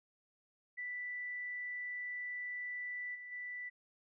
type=tone with level steps; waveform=sine; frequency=1975.5 Hz; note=B6; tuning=in tune; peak=-39 / -46 / -41 dBFS; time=0.77-3.7 s; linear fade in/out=20 ms; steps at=3.14 / 3.31 s; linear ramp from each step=20 ms; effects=none